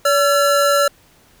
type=tone pair together; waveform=square; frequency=570 / 1353.4 Hz; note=C#5 / E6; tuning=+48 / +45 cents; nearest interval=octave + minor third; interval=1497 cents; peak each=-15 / -17 dBFS; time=0.05-0.88 s; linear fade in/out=5 ms; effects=pink hiss -52 dBFS RMS until 1.4 s